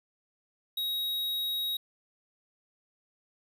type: tone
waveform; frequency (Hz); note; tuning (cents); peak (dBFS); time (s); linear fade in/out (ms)
square; 3800; A#7; +33; -30; 0.77-1.77; 5
effects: none